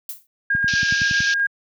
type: noise with exponential decay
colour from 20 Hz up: violet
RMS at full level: -27 dBFS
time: 0.09-0.27 s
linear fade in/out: 2 ms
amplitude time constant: 38 ms
type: tone with tremolo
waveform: sine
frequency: 1622 Hz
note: G#6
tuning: 41 cents flat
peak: -16 dBFS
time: 0.5-1.47 s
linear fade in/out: 5 ms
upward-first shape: square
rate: 7.8 Hz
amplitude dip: 25%
type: click train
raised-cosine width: 5 ms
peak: -15 dBFS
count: 8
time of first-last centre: 0.55-1.204 s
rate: 10.7 Hz
type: band-pass noise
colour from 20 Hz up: white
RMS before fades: -27 dBFS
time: 0.68-1.34 s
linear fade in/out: 0 ms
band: 2300 to 6100 Hz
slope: 96 dB/octave
effects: high-pass 80 Hz 12 dB/octave